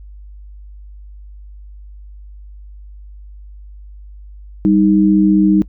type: tone pair together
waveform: sine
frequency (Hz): 195.98 / 311.1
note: G3 / D#4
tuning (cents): 0 / 0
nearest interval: minor sixth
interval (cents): 800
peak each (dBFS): -11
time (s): 4.65-5.62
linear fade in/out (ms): 0
effects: noise-tail reverb RT60 0.1 s tail -22 dB re dry + added 50 Hz sine -33 dBFS peak until 5.68 s